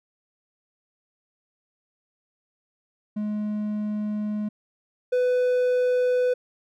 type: tone pair in turn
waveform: triangle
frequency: 210.6 / 498.9 Hz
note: G#3 / B4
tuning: +24 / +17 cents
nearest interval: octave + minor third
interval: 1493 cents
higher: second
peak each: -23 / -17 dBFS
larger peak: second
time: 3.16-4.49 / 5.12-6.34 s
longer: first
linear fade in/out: 10 ms
effects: none